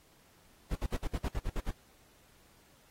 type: noise bursts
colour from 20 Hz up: brown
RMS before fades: -32 dBFS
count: 10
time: 0.71-1.71 s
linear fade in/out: 5 ms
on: 46 ms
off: 60 ms
effects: pink hiss -64 dBFS RMS until 2.9 s + AAC 48 kbps